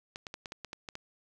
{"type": "clicks", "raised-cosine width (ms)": 0.2, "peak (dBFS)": -23, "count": 9, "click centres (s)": [0.159, 0.268, 0.341, 0.458, 0.521, 0.647, 0.731, 0.888, 0.954], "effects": []}